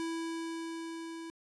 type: tone with level ramp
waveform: square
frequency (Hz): 329.6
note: E4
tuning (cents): 0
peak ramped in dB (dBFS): -34 to -42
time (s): 0-1.3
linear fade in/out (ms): 0
effects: resampled to 24000 Hz + 12-bit